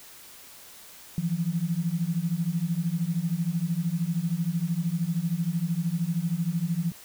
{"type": "beating tone pair", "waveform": "sine", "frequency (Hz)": [161.8, 174.8], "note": ["E3", "F3"], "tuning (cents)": [-32, 2], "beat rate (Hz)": 13, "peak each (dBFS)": [-28, -27], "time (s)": [1.18, 6.92], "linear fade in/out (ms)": 0, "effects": ["white hiss -48 dBFS RMS until 7.04 s"]}